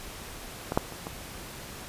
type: clicks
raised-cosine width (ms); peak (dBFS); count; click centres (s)
1; -15 / -7 / -27 / -21; 4; 0.721 / 0.775 / 0.923 / 1.069
effects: pink hiss -42 dBFS RMS until 1.88 s + resampled to 32000 Hz